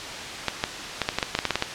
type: clicks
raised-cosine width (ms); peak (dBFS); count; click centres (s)
0.2; -4; 12; 0.483 / 0.639 / 1.017 / 1.089 / 1.186 / 1.228 / 1.351 / 1.389 / 1.453 / 1.507 / 1.556 / 1.624
effects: white hiss -33 dBFS RMS until 1.74 s + low-pass 5000 Hz 12 dB/octave